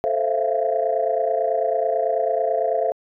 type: chord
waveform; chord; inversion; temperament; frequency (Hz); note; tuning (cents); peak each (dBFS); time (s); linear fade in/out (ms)
sine; F major seventh; first; equal with one note detuned; 440 / 523.3 / 659.3 / 688.4; A4 / C5 / E5 / F5; 0 / 0 / 0 / -25; -25 / -24 / -23 / -23; 0.04-2.92; 0
effects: tanh soft clip ceiling -9 dBFS